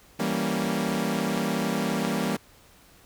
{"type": "chord", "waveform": "sawtooth", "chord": "E diminished seventh", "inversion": "none", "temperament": "equal", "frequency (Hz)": [164.81, 196, 233.1, 277.2], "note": ["E3", "G3", "Bb3", "Db4"], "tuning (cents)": [0, 0, 0, 0], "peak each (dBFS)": [-28, -25, -25, -29], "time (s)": [0.19, 2.37], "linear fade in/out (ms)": 10, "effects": ["pink hiss -55 dBFS RMS until 3.05 s"]}